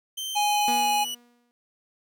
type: tone with pitch glide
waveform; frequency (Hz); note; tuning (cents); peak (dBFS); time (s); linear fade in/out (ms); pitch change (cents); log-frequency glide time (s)
sawtooth; 3114 to 2948; G7 to F#7; -12 to -7; -27; 0.17-1.15; 10; -95; 0.41-0.84
type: tone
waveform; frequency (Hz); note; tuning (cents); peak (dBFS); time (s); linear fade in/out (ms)
square; 830.6; G#5; 0; -22; 0.35-1.05; 20
type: tone with exponential decay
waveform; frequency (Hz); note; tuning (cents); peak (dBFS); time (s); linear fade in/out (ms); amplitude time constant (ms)
sawtooth; 240.6; B3; -45; -25; 0.68-1.51; 0; 180
effects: none